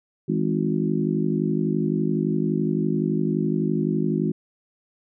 harmonic tone with a mistuned harmonic, 51.8 Hz, G#1, 4 cents flat, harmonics 3 / 4 / 5 / 6 / 7, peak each -25 / -26 / -27 / -28 / -28 dBFS, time 0.28-4.32 s, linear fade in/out 10 ms, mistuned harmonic 3, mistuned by +67 cents, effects none

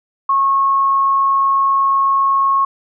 sine tone, 1093 Hz, C#6, 25 cents flat, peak -11 dBFS, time 0.29-2.65 s, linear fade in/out 5 ms, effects none

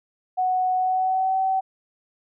sine tone with pitch glide, 740 to 763 Hz, F#5 to G5, 0 to -47 cents, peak -19 dBFS, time 0.37-1.61 s, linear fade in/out 20 ms, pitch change +53 cents, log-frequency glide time 0.76-1.38 s, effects none

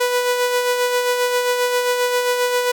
sawtooth tone with tremolo, 492.9 Hz, B4, 3 cents flat, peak -11 dBFS, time 0-2.72 s, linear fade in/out 10 ms, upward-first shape sine, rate 7.5 Hz, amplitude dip 40%, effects none

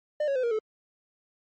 triangle tone with pitch steps, 600 / 553.4 / 510.4 / 470.8 / 434.2 Hz, D5 / C#5 / C5 / A#4 / A4, +37 / -3 / -43 / +17 / -23 cents, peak -22 dBFS, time 0.2-0.59 s, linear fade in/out 5 ms, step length 78 ms, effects MP3 32 kbps

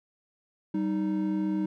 triangle tone pair together, 193.39 / 311.1 Hz, G3 / D#4, -23 / 0 cents, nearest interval minor sixth, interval 823 cents, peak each -27 / -26 dBFS, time 0.74-1.66 s, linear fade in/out 5 ms, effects none

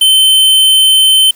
square tone, 3080 Hz, G7, 31 cents flat, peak -5 dBFS, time 0.01-1.31 s, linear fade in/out 5 ms, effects white hiss -43 dBFS RMS until 1.35 s

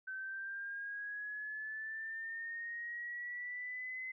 sine linear sweep, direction up, 1530 to 2047 Hz, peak -40 dBFS, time 0.07-4.12 s, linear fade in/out 10 ms, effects none

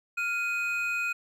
triangle tone pair together, 1401.3 / 2500 Hz, F6 / D#7, +5 / +8 cents, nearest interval minor seventh, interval 1003 cents, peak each -30 / -27 dBFS, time 0.17-1.13 s, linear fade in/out 10 ms, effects none

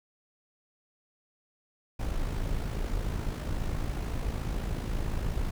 brown noise with amplitude modulation, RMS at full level -29 dBFS, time 1.99-5.51 s, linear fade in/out 10 ms, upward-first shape sine, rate 54.1 Hz, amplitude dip 50%, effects none

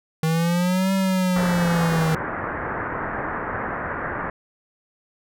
square linear two-way sweep, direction up then down, 158.2 to 193.4 to 158.2 Hz, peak -19 dBFS, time 0.23-2.15 s, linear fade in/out 2 ms, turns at 0.93 s
white low-pass noise, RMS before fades -28 dBFS, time 1.36-4.3 s, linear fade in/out 2 ms, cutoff 1800 Hz, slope 48 dB/octave
effects none

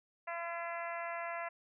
harmonic tone with a mistuned harmonic, 339.5 Hz, F4, 49 cents flat, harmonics 2 / 3 / 4 / 5 / 6 / 7 / 8, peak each -41 / -44 / -46 / -47 / -46 / -52 / -53 dBFS, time 0.27-1.49 s, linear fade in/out 10 ms, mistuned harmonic 8, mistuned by -15 cents, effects none

